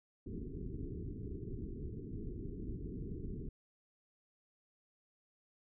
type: low-pass noise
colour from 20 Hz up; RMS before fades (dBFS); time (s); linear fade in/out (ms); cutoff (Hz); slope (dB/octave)
pink; -43; 0.26-3.49; 5; 430; 96
effects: none